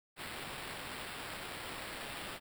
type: noise with sample-and-hold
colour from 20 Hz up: white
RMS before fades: -44 dBFS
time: 0.16-2.4 s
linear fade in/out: 50 ms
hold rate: 6300 Hz
effects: none